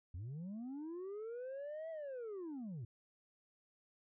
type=linear two-way sweep; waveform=sine; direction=up then down; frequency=79.1 to 659 to 104.1 Hz; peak=-40 dBFS; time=0.14-2.85 s; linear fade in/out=5 ms; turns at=1.9 s; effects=tanh soft clip ceiling -42 dBFS